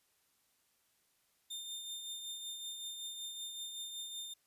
sawtooth tone with tremolo, 3617 Hz, A7, 47 cents sharp, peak -37 dBFS, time 1.5-4.34 s, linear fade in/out 10 ms, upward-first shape triangle, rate 5.3 Hz, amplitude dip 45%, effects white hiss -75 dBFS RMS until 4.46 s + resampled to 32000 Hz

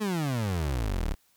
30% pulse exponential sweep, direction down, 221 to 32.7 Hz, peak -24 dBFS, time 0-1.15 s, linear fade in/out 20 ms, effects white hiss -66 dBFS RMS until 1.36 s

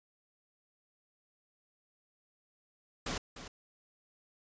pink noise with echo, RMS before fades -36 dBFS, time 3.06-3.18 s, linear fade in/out 5 ms, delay 300 ms, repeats 1, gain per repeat -11 dB, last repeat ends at 3.48 s, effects resampled to 16000 Hz

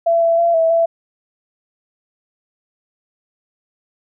sine tone with pitch steps, 672 / 668 / 680 / 654 / 667 Hz, E5 / E5 / F5 / E5 / E5, +33 / +23 / -46 / -14 / +20 cents, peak -11 dBFS, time 0.06-0.86 s, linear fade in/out 10 ms, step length 160 ms, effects none

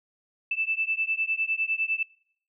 sine beating tone pair, 2637 / 2646.9 Hz, E7 / E7, 0 / +6 cents, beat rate 9.9 Hz, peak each -28 dBFS, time 0.51-2.03 s, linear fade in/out 5 ms, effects noise-tail reverb RT60 0.7 s tail -25 dB re dry

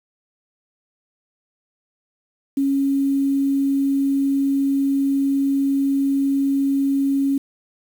sine tone, 275.5 Hz, C#4, 11 cents flat, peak -16 dBFS, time 2.57-7.38 s, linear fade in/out 5 ms, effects 7-bit

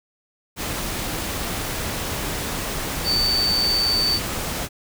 sine tone in noise, 4561 Hz, C#8, 49 cents sharp, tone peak -18 dBFS, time 3.04-4.2 s, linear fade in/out 50 ms, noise pink, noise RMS -27 dBFS, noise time 0.56-4.69 s, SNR +6 dB, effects none

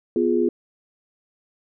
sine chord, F diminished, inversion second, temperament equal, 246.9 / 349.2 / 415.3 Hz, Cb4 / F4 / Ab4, 0 / 0 / 0 cents, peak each -23 / -20 / -22 dBFS, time 0.16-0.49 s, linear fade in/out 2 ms, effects none

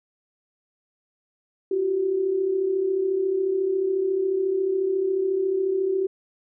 sine tone pair together, 349.2 / 383.3 Hz, F4 / G4, 0 / -39 cents, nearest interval major second, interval 161 cents, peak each -29 / -21 dBFS, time 1.71-6.07 s, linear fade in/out 5 ms, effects none

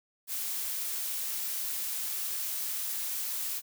blue noise, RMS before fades -34 dBFS, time 0.27-3.62 s, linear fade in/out 50 ms, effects none

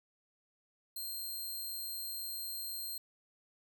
5% pulse tone, 4186 Hz, C8, in tune, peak -32 dBFS, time 0.96-2.98 s, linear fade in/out 5 ms, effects none

